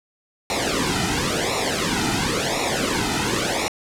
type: noise with flanger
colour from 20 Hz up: pink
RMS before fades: -22 dBFS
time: 0.5-3.68 s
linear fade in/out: 0 ms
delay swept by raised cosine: 0.63 to 1.83 ms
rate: 0.95 Hz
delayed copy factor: -0.9
effects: low-pass 8000 Hz 12 dB/octave